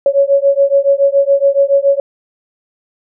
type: beating tone pair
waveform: sine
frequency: 553 / 560.1 Hz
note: C#5 / C#5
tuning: -4 / +18 cents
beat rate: 7.1 Hz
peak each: -11 dBFS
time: 0.06-2 s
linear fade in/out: 2 ms
effects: none